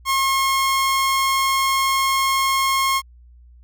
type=tone; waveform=sawtooth; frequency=1078 Hz; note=C#6; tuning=49 cents flat; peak=-13 dBFS; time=0.05-3.02 s; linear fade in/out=50 ms; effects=added 60 Hz sine -44 dBFS peak until 3.63 s